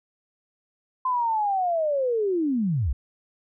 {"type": "linear sweep", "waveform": "sine", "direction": "down", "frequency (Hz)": [1035, 51.91], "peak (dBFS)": -21, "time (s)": [1.05, 2.93], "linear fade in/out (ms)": 5, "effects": []}